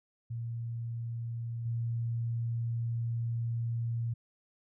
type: tone with level steps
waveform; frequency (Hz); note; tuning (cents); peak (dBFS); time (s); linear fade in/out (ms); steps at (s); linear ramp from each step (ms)
sine; 116.54; A#2; 0; -34 / -30; 0.3-4.14; 10; 1.65; 10
effects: none